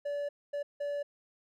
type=tone bursts at uneven times; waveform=triangle; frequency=576 Hz; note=D5; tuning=34 cents flat; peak=-30 dBFS; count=3; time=0.05-0.29 / 0.53-0.63 / 0.8-1.03 s; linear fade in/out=10 ms; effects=none